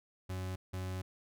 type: tone bursts at uneven times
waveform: 40% pulse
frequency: 93 Hz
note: F#2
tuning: 9 cents sharp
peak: -36 dBFS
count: 2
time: 0.29-0.56 / 0.73-1.02 s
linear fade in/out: 10 ms
effects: none